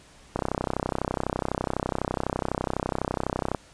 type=click train; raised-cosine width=1 ms; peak=-11 dBFS; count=103; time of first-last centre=0.36-3.547 s; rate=32 Hz; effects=pink hiss -53 dBFS RMS until 3.73 s + resampled to 22050 Hz